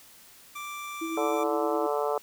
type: tone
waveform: 25% pulse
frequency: 1174.7 Hz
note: D6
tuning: in tune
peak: -32 dBFS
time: 0.55-1.44 s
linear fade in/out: 10 ms
type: tone with tremolo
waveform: sine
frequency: 326.6 Hz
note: E4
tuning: 16 cents flat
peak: -29 dBFS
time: 1.01-1.87 s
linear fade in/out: 10 ms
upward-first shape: sine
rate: 9.8 Hz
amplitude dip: 40%
type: harmonic tone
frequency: 146.1 Hz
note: D3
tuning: 9 cents flat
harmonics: 3 / 4 / 5 / 6 / 7 / 8 / 9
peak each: -29 / -31 / -33 / -35 / -36 / -37 / -38 dBFS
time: 1.17-2.18 s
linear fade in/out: 2 ms
effects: white hiss -53 dBFS RMS until 2.22 s